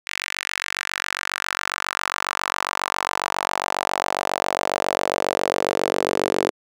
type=tone with high-pass filter sweep; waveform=sawtooth; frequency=47.35 Hz; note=F#1; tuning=41 cents sharp; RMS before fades=-25 dBFS; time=0.06-6.51 s; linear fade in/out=20 ms; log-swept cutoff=2100 to 400 Hz; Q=2.3; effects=low-pass 11000 Hz 12 dB/octave